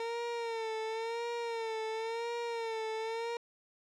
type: tone with vibrato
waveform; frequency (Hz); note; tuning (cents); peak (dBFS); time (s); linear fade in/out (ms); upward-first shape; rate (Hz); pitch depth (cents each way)
30% pulse; 456.1; A#4; -38; -32; 0-3.37; 2; sine; 0.95; 62
effects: low-pass 5000 Hz 12 dB/octave